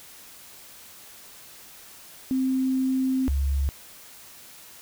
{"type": "tone pair in turn", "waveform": "sine", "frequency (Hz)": [261.6, 69.16], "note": ["C4", "C#2"], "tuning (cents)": [0, -3], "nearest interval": "octave + major seventh", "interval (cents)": 2303, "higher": "first", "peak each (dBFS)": -21, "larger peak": "neither", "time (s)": [[2.31, 3.28], [3.28, 3.69]], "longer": "first", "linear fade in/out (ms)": 0, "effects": ["white hiss -47 dBFS RMS until 4.81 s"]}